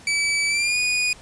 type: tone with pitch glide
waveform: sawtooth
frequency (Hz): 2300 to 2465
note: D7 to D#7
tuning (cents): -37 to -17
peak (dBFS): -16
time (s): 0.07-1.13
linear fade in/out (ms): 2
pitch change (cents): +120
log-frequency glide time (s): 0.48-0.78
effects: pink hiss -46 dBFS RMS until 1.21 s + resampled to 22050 Hz